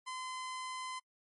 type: tone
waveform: sawtooth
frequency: 1027 Hz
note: C6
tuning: 33 cents flat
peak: -36 dBFS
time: 0.06-1 s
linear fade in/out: 20 ms
effects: noise-tail reverb RT60 0.1 s tail -26 dB re dry + MP3 48 kbps